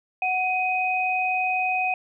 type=tone pair together; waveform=sine; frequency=740 / 2508 Hz; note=F#5 / D#7; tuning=0 / +13 cents; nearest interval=octave + major sixth; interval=2113 cents; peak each=-24 dBFS; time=0.22-1.94 s; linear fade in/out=2 ms; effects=none